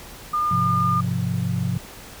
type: tone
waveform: sine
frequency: 1210 Hz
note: D#6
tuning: 49 cents flat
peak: -19 dBFS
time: 0.33-1.01 s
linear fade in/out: 10 ms
type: chord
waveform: sine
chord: F minor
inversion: first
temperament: equal with one note detuned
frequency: 103.83 / 129.98 / 174.61 Hz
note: Ab2 / C3 / F3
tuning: 0 / -11 / 0 cents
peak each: -26 / -25 / -25 dBFS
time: 0.51-1.78 s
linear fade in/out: 5 ms
effects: pink hiss -41 dBFS RMS until 2.2 s